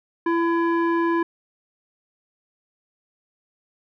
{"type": "tone with low-pass filter", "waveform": "square", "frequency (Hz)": 335.9, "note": "E4", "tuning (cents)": 33, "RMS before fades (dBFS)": -21, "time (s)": [0.26, 1.23], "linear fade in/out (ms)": 5, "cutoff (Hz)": 1400, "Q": 2.5, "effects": []}